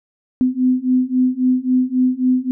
sine beating tone pair, 252.5 / 256.2 Hz, B3 / C4, +39 / -36 cents, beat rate 3.7 Hz, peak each -17 / -16 dBFS, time 0.41-2.51 s, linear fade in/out 0 ms, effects none

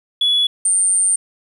sine tone pair in turn, 3400 / 8906 Hz, G#7 / C#9, +40 / +7 cents, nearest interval octave + perfect fourth, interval 1667 cents, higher second, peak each -11 dBFS, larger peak neither, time 0.21-0.47 / 0.65-1.16 s, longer second, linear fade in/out 5 ms, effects tanh soft clip ceiling -10 dBFS + 8-bit

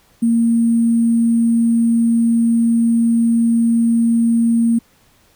sine tone with sample-and-hold, 231.4 Hz, A#3, 13 cents flat, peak -11 dBFS, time 0.22-4.79 s, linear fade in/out 10 ms, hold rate 8820 Hz, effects pink hiss -54 dBFS RMS until 5.35 s

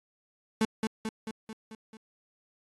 35% pulse tone with echo, 220 Hz, A3, in tune, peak -21 dBFS, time 0.61-0.65 s, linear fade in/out 2 ms, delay 220 ms, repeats 6, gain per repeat -4 dB, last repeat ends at 1.97 s, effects AAC 32 kbps

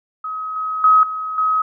sine tone with level steps, 1271 Hz, D#6, 36 cents sharp, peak -23 / -20 / -8 / -22 / -14 dBFS, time 0.24-1.62 s, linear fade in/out 5 ms, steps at 0.56 / 0.84 / 1.03 / 1.38 s, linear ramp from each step 2 ms, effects none

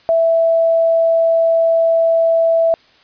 sine tone, 660 Hz, E5, 2 cents sharp, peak -10 dBFS, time 0.09-2.74 s, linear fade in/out 0 ms, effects white hiss -50 dBFS RMS until 3.03 s + resampled to 11025 Hz

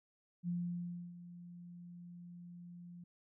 sine tone with ADSR envelope, 174.61 Hz, F3, in tune, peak -34 dBFS, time 0.43-3.04 s, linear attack 52 ms, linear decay 650 ms, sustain -15 dB, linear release 5 ms, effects none

